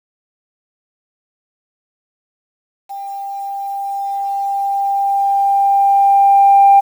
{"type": "tone with level ramp", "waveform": "sine", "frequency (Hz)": 794, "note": "G5", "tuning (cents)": 22, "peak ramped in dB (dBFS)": [-24, -3], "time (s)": [2.89, 6.81], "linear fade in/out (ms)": 20, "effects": ["tanh soft clip ceiling 0 dBFS", "7-bit"]}